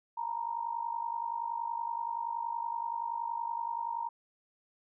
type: tone with amplitude modulation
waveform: sine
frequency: 932.3 Hz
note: A#5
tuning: in tune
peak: -29 dBFS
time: 0.17-4.09 s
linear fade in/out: 10 ms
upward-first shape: sine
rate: 50.6 Hz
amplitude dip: 80%
effects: none